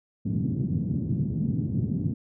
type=band-pass noise; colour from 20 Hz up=pink; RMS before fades=-27 dBFS; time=0.25-2.14 s; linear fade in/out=10 ms; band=110 to 240 Hz; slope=24 dB/octave; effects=none